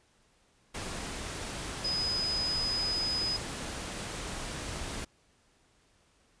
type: tone in noise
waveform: sine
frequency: 5020 Hz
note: D#8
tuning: 15 cents sharp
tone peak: -29 dBFS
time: 1.84-3.37 s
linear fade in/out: 10 ms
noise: pink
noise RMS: -38 dBFS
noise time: 0.74-5.05 s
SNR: +6 dB
effects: pink hiss -67 dBFS RMS until 6.4 s + resampled to 22050 Hz

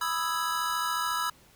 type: chord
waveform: square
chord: E major seventh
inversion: second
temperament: equal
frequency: 987.8 / 1244.5 / 1318.5 / 1661.2 Hz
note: B5 / D#6 / E6 / G#6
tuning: 0 / 0 / 0 / 0 cents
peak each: -33 / -36 / -32 / -36 dBFS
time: 0.01-1.3 s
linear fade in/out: 5 ms
effects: pink hiss -58 dBFS RMS until 1.55 s

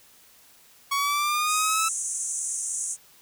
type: linear sweep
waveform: sawtooth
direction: up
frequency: 1112 to 1318.5 Hz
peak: -19 dBFS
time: 0.91-1.89 s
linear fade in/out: 10 ms
type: band-pass noise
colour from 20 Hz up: pink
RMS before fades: -30 dBFS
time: 1.46-2.97 s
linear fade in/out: 50 ms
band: 6200 to 9900 Hz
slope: 96 dB/octave
effects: white hiss -55 dBFS RMS until 3.21 s

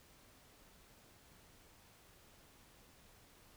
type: silence
effects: pink hiss -64 dBFS RMS until 3.56 s

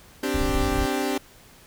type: chord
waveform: sawtooth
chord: C suspended second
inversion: none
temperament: equal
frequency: 261.6 / 293.7 / 392 Hz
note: C4 / D4 / G4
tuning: 0 / 0 / 0 cents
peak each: -24 dBFS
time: 0.23-1.18 s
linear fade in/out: 5 ms
type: low-pass noise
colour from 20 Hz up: pink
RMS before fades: -26 dBFS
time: 0.34-0.86 s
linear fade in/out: 5 ms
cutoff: 100 Hz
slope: 12 dB/octave
effects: pink hiss -51 dBFS RMS until 1.66 s

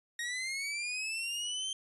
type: linear sweep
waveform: sawtooth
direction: up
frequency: 1864.7 to 3146 Hz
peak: -31 dBFS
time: 0.19-1.73 s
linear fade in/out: 2 ms
effects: resampled to 24000 Hz

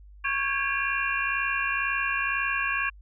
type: tone cluster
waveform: sine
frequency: 1106 / 1604 / 1666 / 2397 / 2739 Hz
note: C#6 / G6 / G#6 / D7 / F7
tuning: -4 / +39 / +5 / +35 / -34 cents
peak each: -31 dBFS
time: 0.24-2.9 s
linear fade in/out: 10 ms
effects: added 50 Hz sine -46 dBFS peak until 3.01 s

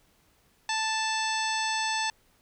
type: harmonic tone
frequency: 880 Hz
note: A5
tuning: in tune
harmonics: 1 / 2 / 3 / 4 / 5 / 6 / 7 / 9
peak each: -30 / -33 / -35 / -36 / -37 / -38 / -38 / -40 dBFS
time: 0.69-2.1 s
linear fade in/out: 2 ms
effects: pink hiss -65 dBFS RMS until 2.41 s

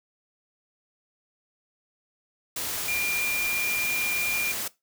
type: tone in noise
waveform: sine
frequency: 2398 Hz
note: D7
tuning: 36 cents sharp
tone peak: -26 dBFS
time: 2.88-4.52 s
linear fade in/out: 5 ms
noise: white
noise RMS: -31 dBFS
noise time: 2.56-4.68 s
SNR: +2 dB
effects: noise-tail reverb RT60 0.2 s tail -19 dB re dry

